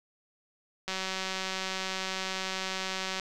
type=click train; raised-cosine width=0.2 ms; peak=-16 dBFS; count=439; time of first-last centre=0.88-3.197 s; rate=189 Hz; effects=none